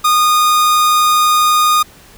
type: tone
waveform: 45% pulse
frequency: 1228 Hz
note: D#6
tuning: 23 cents flat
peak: -9 dBFS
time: 0.04-1.83 s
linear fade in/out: 10 ms
effects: pink hiss -42 dBFS RMS until 2.17 s